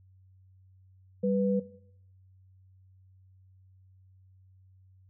sine tone pair together, 195.69 / 493.1 Hz, G3 / B4, -3 / -3 cents, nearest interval octave + major third, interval 1600 cents, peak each -27 dBFS, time 1.23-1.6 s, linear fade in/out 10 ms, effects noise-tail reverb RT60 0.7 s tail -17 dB re dry + added 94 Hz sine -56 dBFS peak until 5.09 s

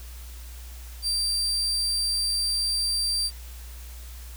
35% pulse tone, 4699 Hz, D8, in tune, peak -22 dBFS, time 1.02-3.31 s, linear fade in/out 50 ms, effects added 60 Hz sine -38 dBFS peak until 4.36 s + white hiss -48 dBFS RMS until 4.36 s

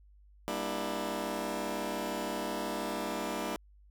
15% pulse chord, E half-diminished seventh, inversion first, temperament just, 197.78 / 237.3 / 296.7 / 329.6 Hz, G3 / Bb3 / D4 / E4, +16 / +31 / +18 / 0 cents, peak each -33 dBFS, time 0.48-3.56 s, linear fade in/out 0 ms, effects added 50 Hz sine -56 dBFS peak until 3.9 s

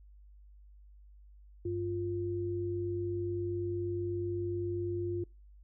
sine tone pair together, 98 / 349.2 Hz, G2 / F4, 0 / 0 cents, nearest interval octave + minor seventh, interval 2200 cents, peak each -37 / -33 dBFS, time 1.65-5.24 s, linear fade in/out 5 ms, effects noise-tail reverb RT60 0.3 s tail -26 dB re dry + added 50 Hz sine -53 dBFS peak until 5.63 s

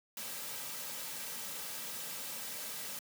white noise with comb filter, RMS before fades -42 dBFS, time 0.17-2.99 s, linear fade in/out 2 ms, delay 2.8 ms, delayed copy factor -0.5, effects high-pass 150 Hz 12 dB/octave

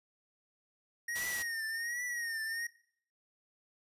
square tone with vibrato, 1866 Hz, A#6, 1 cent sharp, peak -36 dBFS, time 1.08-2.67 s, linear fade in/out 5 ms, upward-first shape triangle, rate 1.3 Hz, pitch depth 100 cents each way
white noise, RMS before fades -40 dBFS, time 1.15-1.43 s, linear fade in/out 10 ms
effects noise-tail reverb RT60 0.6 s tail -20 dB re dry + resampled to 32000 Hz

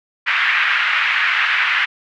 pink band-pass noise, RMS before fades -17 dBFS, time 0.26-1.86 s, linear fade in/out 20 ms, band 1500 to 2500 Hz, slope 24 dB/octave, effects none

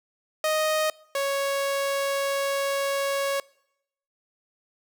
sawtooth tone pair in turn, 622.3 / 554.4 Hz, D#5 / C#5, 0 / 0 cents, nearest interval major second, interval 200 cents, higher first, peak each -18 / -20 dBFS, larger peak first, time 0.44-0.9 / 1.15-3.4 s, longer second, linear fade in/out 2 ms, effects noise-tail reverb RT60 0.8 s tail -24 dB re dry

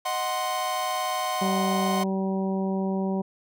45% pulse chord, C diminished, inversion first, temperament equal, 622.3 / 740 / 1046.5 Hz, Eb5 / Gb5 / C6, 0 / 0 / 0 cents, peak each -34 / -29 / -29 dBFS, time 0.05-2.04 s, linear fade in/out 10 ms
harmonic tone, 191.8 Hz, G3, 37 cents flat, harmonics 1 / 2 / 3 / 4 / 5, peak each -25 / -31 / -35 / -37 / -39 dBFS, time 1.41-3.22 s, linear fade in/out 10 ms
effects none

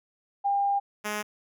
sine / 5% pulse tone pair in turn, 801 / 210.1 Hz, G5 / G#3, +37 / +20 cents, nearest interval octave + major seventh, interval 2317 cents, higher first, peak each -22 / -18 dBFS, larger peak second, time 0.44-0.8 / 1.04-1.23 s, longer first, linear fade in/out 20 ms, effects none

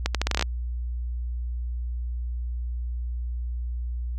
accelerating click train, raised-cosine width 0.2 ms, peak -6 dBFS, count 10, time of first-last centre 0.06-0.425 s, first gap 87 ms, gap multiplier 0.79, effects added 60 Hz sine -27 dBFS peak until 4.18 s

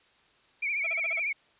sine tone with vibrato, 2300 Hz, D7, 37 cents flat, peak -27 dBFS, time 0.62-1.33 s, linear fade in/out 10 ms, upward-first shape triangle, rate 14 Hz, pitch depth 110 cents each way
sawtooth tone bursts, 659.3 Hz, E5, in tune, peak -33 dBFS, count 6, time 0.84-1.198 s, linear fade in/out 5 ms, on 28 ms, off 38 ms
effects white hiss -63 dBFS RMS until 1.59 s + resampled to 8000 Hz

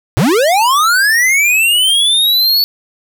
square linear sweep, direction up, 92.8 to 4477 Hz, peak -9 dBFS, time 0.17-2.64 s, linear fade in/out 0 ms, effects none

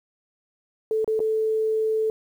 sine tone with dropouts, 438.5 Hz, A4, 6 cents flat, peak -20 dBFS, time 0.91-2.1 s, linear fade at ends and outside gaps 1 ms, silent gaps 1.045-1.077 / 1.193-1.202 s, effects 9-bit

